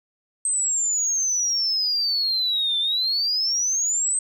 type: exponential two-way sweep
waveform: sine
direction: down then up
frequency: 8320 to 3520 to 8320 Hz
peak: -19 dBFS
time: 0.45-4.19 s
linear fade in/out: 2 ms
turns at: 2.79 s
effects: tanh soft clip ceiling -15 dBFS